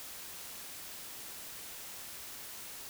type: silence
effects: white hiss -46 dBFS RMS until 2.89 s